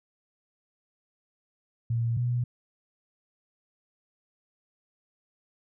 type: tone pair in turn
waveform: sine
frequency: 116.54 / 121.88 Hz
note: A#2 / B2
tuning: 0 / -22 cents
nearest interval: minor second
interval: 78 cents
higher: second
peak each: -24 dBFS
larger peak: neither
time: 1.9-2.17 / 2.17-2.44 s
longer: neither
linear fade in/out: 5 ms
effects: none

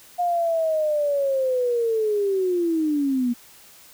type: linear sweep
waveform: sine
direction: down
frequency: 714 to 235.6 Hz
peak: -19 dBFS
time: 0.18-3.34 s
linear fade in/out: 20 ms
effects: white hiss -49 dBFS RMS until 3.93 s

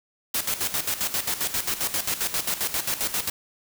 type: noise with tremolo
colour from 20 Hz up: white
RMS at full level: -25 dBFS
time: 0.34-3.3 s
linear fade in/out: 5 ms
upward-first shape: square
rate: 7.5 Hz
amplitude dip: 70%
effects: none

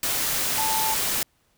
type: tone in noise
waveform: sine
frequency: 880 Hz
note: A5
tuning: in tune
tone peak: -25 dBFS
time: 0.58-0.94 s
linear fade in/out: 2 ms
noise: white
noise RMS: -25 dBFS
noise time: 0.03-1.23 s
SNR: -3 dB
effects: pink hiss -66 dBFS RMS until 1.57 s

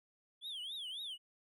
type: tone with vibrato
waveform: triangle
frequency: 3323 Hz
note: G#7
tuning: in tune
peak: -40 dBFS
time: 0.41-1.18 s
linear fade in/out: 50 ms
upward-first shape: triangle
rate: 3.7 Hz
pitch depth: 260 cents each way
effects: none

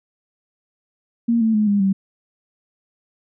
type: tone with pitch steps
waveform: sine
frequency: 233.1 / 222.6 / 212.5 / 202.9 / 193.76 Hz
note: A#3 / A3 / G#3 / G#3 / G3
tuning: 0 / +20 / +40 / -40 / -20 cents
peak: -14 dBFS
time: 1.28-1.93 s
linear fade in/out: 10 ms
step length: 130 ms
effects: none

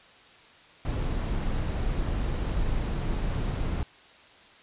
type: noise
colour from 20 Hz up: brown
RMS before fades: -28 dBFS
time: 0.85-3.83 s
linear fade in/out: 2 ms
effects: white hiss -53 dBFS RMS until 4.62 s + resampled to 8000 Hz

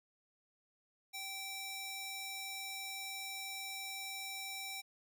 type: tone with high-pass filter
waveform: square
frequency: 777 Hz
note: G5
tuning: 16 cents flat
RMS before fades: -44 dBFS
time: 1.13-4.82 s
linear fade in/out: 20 ms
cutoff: 2100 Hz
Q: 0.71
effects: none

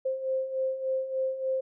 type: beating tone pair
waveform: sine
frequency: 523.3 / 526.7 Hz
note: C5 / C5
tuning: 0 / +11 cents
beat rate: 3.4 Hz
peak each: -34 / -28 dBFS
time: 0.05-1.61 s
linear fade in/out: 10 ms
effects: none

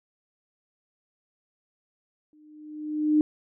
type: tone with exponential growth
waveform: sine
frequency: 303.5 Hz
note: D#4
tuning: 43 cents flat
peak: -15 dBFS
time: 2.33-3.21 s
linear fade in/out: 1 ms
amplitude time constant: 190 ms
effects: none

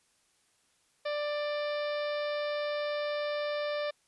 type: harmonic tone with a mistuned harmonic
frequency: 590 Hz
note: D5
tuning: 8 cents sharp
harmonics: 1 / 2 / 3 / 4 / 5 / 6 / 7 / 8 / 9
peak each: -31 / -41 / -42 / -44 / -50 / -46 / -52 / -50 / -54 dBFS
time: 1.05-3.91 s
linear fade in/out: 10 ms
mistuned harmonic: 6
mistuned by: +26 cents
effects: white hiss -70 dBFS RMS until 4.07 s + resampled to 24000 Hz

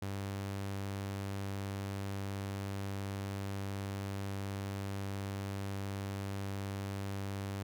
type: tone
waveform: sawtooth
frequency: 98.6 Hz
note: G2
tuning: 11 cents sharp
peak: -33 dBFS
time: 0.02-7.63 s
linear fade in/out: 5 ms
effects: none

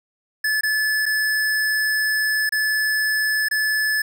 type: tone with dropouts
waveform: square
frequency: 1729 Hz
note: A6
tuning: 31 cents flat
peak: -19 dBFS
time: 0.44-4.02 s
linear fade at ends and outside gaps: 5 ms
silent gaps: 0.61-0.633 / 1.057-1.062 / 2.493-2.522 / 3.486-3.511 s
effects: none

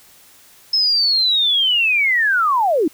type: linear sweep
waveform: sine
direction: down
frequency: 5230 to 277.2 Hz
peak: -13 dBFS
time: 0.73-2.88 s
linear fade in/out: 5 ms
effects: white hiss -48 dBFS RMS until 2.93 s

